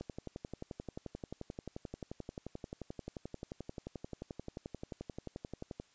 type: click train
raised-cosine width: 2 ms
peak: -28 dBFS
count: 67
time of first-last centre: 0.01-5.799 s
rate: 11.4 Hz
effects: white hiss -68 dBFS RMS until 5.94 s + resampled to 16000 Hz